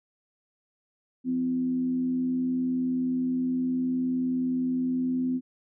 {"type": "tone with frequency modulation", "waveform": "sine", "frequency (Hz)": 254.9, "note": "C4", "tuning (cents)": -45, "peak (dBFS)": -24, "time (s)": [1.24, 5.41], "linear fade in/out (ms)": 50, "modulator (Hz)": 79.3, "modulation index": 0.29, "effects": []}